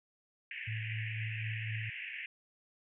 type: band-pass noise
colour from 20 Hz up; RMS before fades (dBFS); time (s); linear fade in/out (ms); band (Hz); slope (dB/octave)
white; -43; 0.51-2.26; 2; 1700 to 2800; 96
type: tone with tremolo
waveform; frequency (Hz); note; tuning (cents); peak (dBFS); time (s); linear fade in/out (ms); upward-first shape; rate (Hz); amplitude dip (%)
sine; 110; A2; 0; -35; 0.67-1.9; 10; sine; 4; 30
effects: none